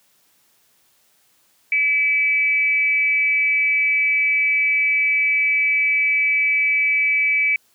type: tone with frequency modulation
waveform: sine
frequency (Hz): 2300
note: D7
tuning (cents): -37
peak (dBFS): -15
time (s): 1.72-7.56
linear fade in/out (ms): 2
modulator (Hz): 285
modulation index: 0.35
effects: white hiss -60 dBFS RMS until 7.74 s + high-pass 80 Hz 12 dB/octave